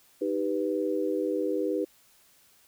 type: chord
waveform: sine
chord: Eb augmented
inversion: none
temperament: equal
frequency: 311.1 / 392 / 493.9 Hz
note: Eb4 / G4 / B4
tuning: 0 / 0 / 0 cents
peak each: -30 dBFS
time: 0.21-1.85 s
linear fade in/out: 10 ms
effects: white hiss -61 dBFS RMS until 2.67 s